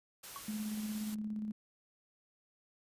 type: noise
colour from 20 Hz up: white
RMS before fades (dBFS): -48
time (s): 0.23-1.15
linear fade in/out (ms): 10
type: tone with exponential decay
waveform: triangle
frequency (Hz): 1114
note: C#6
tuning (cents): +8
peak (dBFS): -37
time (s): 0.36-0.45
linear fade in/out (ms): 0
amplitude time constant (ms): 18
type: tone with tremolo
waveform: sine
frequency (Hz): 213.4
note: G#3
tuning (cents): +47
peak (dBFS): -35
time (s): 0.48-1.52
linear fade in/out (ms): 5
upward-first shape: square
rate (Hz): 17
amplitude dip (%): 30
effects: resampled to 32000 Hz